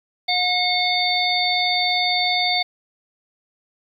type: harmonic tone with a mistuned harmonic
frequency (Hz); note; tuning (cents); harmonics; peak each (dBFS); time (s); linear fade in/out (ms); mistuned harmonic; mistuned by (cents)
723; F#5; -40; 1 / 3 / 5 / 6; -23 / -23 / -23 / -23; 0.28-2.63; 10; 6; +64
effects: 9-bit